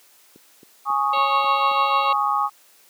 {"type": "click train", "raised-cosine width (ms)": 3, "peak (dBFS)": -28, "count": 6, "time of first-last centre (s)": [0.36, 1.715], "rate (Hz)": 3.69}
{"type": "chord", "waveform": "sine", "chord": "Ab suspended fourth", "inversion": "none", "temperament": "equal", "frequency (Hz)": [830.6, 1108.7, 1244.5], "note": ["Ab5", "Db6", "Eb6"], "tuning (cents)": [0, 0, 0], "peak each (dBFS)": [-23, -22, -23], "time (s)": [0.85, 2.5], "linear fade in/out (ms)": 50}
{"type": "harmonic tone", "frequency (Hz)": 551, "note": "C#5", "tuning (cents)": -11, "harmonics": [1, 2, 4, 5, 6, 7, 8], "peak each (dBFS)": [-29, -24, -34, -29, -37, -32, -39], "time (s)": [1.13, 2.13], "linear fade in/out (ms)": 5}
{"effects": ["white hiss -54 dBFS RMS until 2.89 s", "high-pass 300 Hz 12 dB/octave"]}